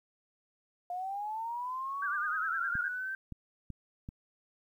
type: linear sweep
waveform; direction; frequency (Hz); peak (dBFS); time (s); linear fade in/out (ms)
sine; up; 703 to 1568; -34; 0.9-3.15; 2
type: tone with vibrato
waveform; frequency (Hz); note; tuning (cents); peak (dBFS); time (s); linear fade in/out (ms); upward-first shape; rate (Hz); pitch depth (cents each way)
sine; 1504; F#6; +28; -32; 2.02-2.89; 5; triangle; 9.8; 160
type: clicks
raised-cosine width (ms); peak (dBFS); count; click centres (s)
5; -29; 4; 2.754 / 3.323 / 3.703 / 4.089
effects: 11-bit